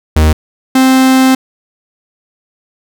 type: tone pair in turn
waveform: 45% pulse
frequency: 77.78 / 261.6 Hz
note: D#2 / C4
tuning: 0 / 0 cents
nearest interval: octave + major sixth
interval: 2100 cents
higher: second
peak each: -5 dBFS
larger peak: neither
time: 0.16-0.33 / 0.75-1.35 s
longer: second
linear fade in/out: 5 ms
effects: none